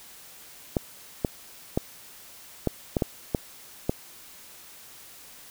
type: clicks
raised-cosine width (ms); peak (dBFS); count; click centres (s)
2; -9; 8; 0.768 / 1.248 / 1.775 / 2.673 / 2.968 / 3.022 / 3.348 / 3.895
effects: white hiss -48 dBFS RMS until 5.5 s